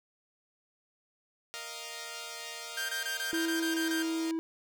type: chord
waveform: 5% pulse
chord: Bb suspended fourth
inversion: none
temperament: equal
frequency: 466.2 / 622.3 / 698.5 Hz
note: Bb4 / Eb5 / F5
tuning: 0 / 0 / 0 cents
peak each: -33 dBFS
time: 1.54-4.31 s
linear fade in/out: 0 ms
type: tone bursts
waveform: sawtooth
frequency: 1579 Hz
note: G6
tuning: 12 cents sharp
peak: -29 dBFS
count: 9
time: 2.77-4.026 s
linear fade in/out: 5 ms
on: 120 ms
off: 22 ms
type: tone with pitch glide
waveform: triangle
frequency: 329.6 to 325.4 Hz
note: E4 to E4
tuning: 0 to -22 cents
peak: -28 dBFS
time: 3.33-4.39 s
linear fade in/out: 0 ms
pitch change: -22 cents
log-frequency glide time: 3.51-3.98 s
effects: none